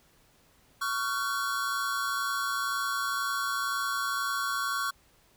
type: tone cluster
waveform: square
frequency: 1119 / 1388 / 1510 Hz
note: C#6 / F6 / F#6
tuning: +16 / -11 / +35 cents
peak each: -32 / -34 / -36 dBFS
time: 0.81-4.91 s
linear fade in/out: 10 ms
effects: pink hiss -63 dBFS RMS until 5.36 s